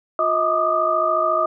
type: tone cluster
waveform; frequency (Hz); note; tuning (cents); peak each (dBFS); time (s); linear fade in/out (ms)
sine; 355.6 / 636 / 1184 / 1238; F4 / D#5 / D6 / D#6; +31 / +38 / +14 / -9; -29 / -20 / -22 / -21; 0.19-1.46; 2
effects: none